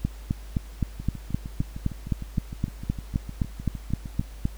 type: two click trains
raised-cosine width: 5 ms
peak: -22 / -11 dBFS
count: 22 / 18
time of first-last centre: 1-4.211 / 0.05-4.454 s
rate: 6.54 / 3.86 Hz
effects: added 51 Hz sine -38 dBFS peak until 4.57 s + pink hiss -51 dBFS RMS until 4.57 s